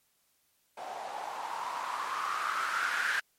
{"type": "noise with low-pass filter sweep", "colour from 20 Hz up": "violet", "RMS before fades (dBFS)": -34, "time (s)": [0.77, 3.2], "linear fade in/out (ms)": 5, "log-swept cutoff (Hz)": [720, 1600], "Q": 5.8, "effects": ["white hiss -72 dBFS RMS until 3.38 s", "MP3 64 kbps"]}